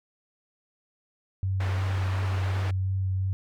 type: tone with vibrato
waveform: sine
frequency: 95 Hz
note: F#2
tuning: 46 cents sharp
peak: -24 dBFS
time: 1.43-3.33 s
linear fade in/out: 0 ms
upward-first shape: sine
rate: 2.8 Hz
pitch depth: 14 cents each way
type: low-pass noise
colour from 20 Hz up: white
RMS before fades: -38 dBFS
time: 1.6-2.71 s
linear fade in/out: 5 ms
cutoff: 1700 Hz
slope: 12 dB/octave
effects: none